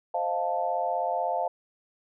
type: chord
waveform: sine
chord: F dominant seventh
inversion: second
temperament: equal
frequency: 523.3 / 622.3 / 698.5 / 880 Hz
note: C5 / Eb5 / F5 / A5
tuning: 0 / 0 / 0 / 0 cents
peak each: -33 / -33 / -28 / -31 dBFS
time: 0.14-1.48 s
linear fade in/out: 5 ms
effects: none